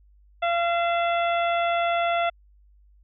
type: harmonic tone with a mistuned harmonic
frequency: 685 Hz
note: F5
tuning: 34 cents flat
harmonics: 1 / 2 / 3 / 4 / 5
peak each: -22 / -28 / -32 / -34 / -36 dBFS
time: 0.42-2.3 s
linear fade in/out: 10 ms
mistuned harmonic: 4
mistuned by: -51 cents
effects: added 50 Hz sine -53 dBFS peak until 3.03 s